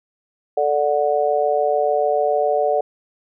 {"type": "chord", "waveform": "sine", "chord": "D major", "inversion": "second", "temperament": "just", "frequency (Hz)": [440.5, 587.3, 734.2], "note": ["A4", "D5", "F#5"], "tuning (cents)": [2, 0, -14], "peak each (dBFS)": [-21, -19, -20], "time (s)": [0.57, 2.81], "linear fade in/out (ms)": 5, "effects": []}